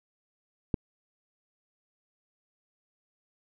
click, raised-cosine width 3 ms, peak -13 dBFS, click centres 0.742 s, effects none

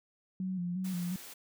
sine tone with vibrato, 181.3 Hz, F#3, 35 cents flat, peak -32 dBFS, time 0.4-1.16 s, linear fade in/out 2 ms, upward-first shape square, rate 2.8 Hz, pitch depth 52 cents each way
white high-pass noise, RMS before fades -48 dBFS, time 0.84-1.34 s, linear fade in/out 10 ms, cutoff 170 Hz, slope 12 dB/octave
effects none

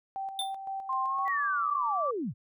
sine tone with tremolo, 777 Hz, G5, 16 cents flat, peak -32 dBFS, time 0.16-1.28 s, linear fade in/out 0 ms, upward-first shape square, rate 3.9 Hz, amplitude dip 50%
square tone with exponential decay, 3565 Hz, A7, 22 cents sharp, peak -27 dBFS, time 0.39-0.56 s, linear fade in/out 2 ms, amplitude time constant 36 ms
sine tone with pitch glide, 1054 to 1162.8 Hz, C6 to D6, +12 to -18 cents, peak -28 dBFS, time 0.89-2.11 s, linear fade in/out 5 ms, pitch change +170 cents, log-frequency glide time 1.04-1.44 s
sine linear sweep, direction down, 1993 to 86.5 Hz, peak -30 dBFS, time 1.25-2.34 s, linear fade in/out 50 ms
effects none

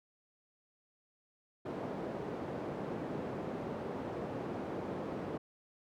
white band-pass noise, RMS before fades -40 dBFS, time 1.65-5.38 s, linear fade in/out 10 ms, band 130 to 490 Hz, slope 12 dB/octave, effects none

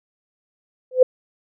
sine tone with exponential growth, 510 Hz, C5, 44 cents flat, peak -4 dBFS, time 0.91-1.03 s, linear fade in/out 5 ms, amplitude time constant 26 ms, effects none

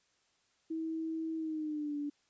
sine tone with pitch glide, 322.4 to 290.6 Hz, E4 to D4, -38 to -18 cents, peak -34 dBFS, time 0.7-2.1 s, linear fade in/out 10 ms, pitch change -180 cents, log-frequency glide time 1.36-1.97 s, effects white hiss -73 dBFS RMS until 2.29 s + resampled to 16000 Hz

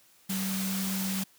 sine tone in noise, 191.5 Hz, G3, 40 cents flat, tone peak -30 dBFS, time 0.29-1.24 s, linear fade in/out 10 ms, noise white, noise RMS -35 dBFS, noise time 0.29-1.24 s, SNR +2 dB, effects white hiss -61 dBFS RMS until 1.38 s + high-pass 60 Hz 12 dB/octave

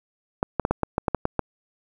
clicks, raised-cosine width 1 ms, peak -7 dBFS, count 10, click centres 0.429 / 0.597 / 0.651 / 0.71 / 0.833 / 0.981 / 1.082 / 1.147 / 1.254 / 1.393 s, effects 8-bit

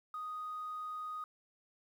sine tone, 1244.5 Hz, D#6, in tune, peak -38 dBFS, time 0.14-1.24 s, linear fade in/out 2 ms, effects tanh soft clip ceiling -34 dBFS + 11-bit

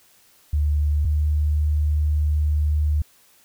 sine tone pair in turn, 74.1 / 75.22 Hz, D2 / D2, +16 / +42 cents, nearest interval unison, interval 26 cents, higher second, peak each -17 / -17 dBFS, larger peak neither, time 0.53-1.05 / 1.05-3.02 s, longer second, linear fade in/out 5 ms, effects white hiss -56 dBFS RMS until 3.44 s

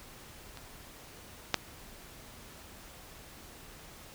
clicks, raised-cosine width 0.2 ms, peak -28 / -7 dBFS, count 2, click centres 0.573 / 1.543 s, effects pink hiss -51 dBFS RMS until 4.14 s

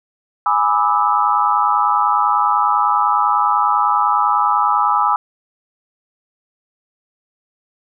sine tone cluster, 831 / 987 / 1193 / 1303 Hz, G#5 / B5 / D6 / E6, +1 / -1 / +27 / -20 cents, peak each -18 dBFS, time 0.46-5.16 s, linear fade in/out 2 ms, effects none

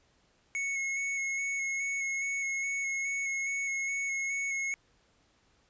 square tone with vibrato, 2193 Hz, C#7, 19 cents flat, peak -31 dBFS, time 0.55-4.74 s, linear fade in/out 0 ms, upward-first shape square, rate 2.4 Hz, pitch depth 16 cents each way, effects pink hiss -68 dBFS RMS until 5.69 s + resampled to 16000 Hz

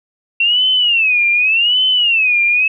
sine tone with vibrato, 2699 Hz, E7, 40 cents sharp, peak -10 dBFS, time 0.4-2.68 s, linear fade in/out 5 ms, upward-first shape sine, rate 0.86 Hz, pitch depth 210 cents each way, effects none

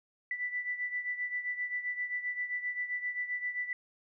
sine beating tone pair, 1975.5 / 1983.1 Hz, B6 / B6, 0 / +7 cents, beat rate 7.6 Hz, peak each -34 / -39 dBFS, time 0.31-3.73 s, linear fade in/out 2 ms, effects none

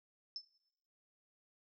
sine tone with exponential decay, 5274 Hz, E8, in tune, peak -36 dBFS, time 0.36-0.45 s, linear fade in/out 1 ms, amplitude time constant 19 ms, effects noise-tail reverb RT60 0.8 s tail -18 dB re dry

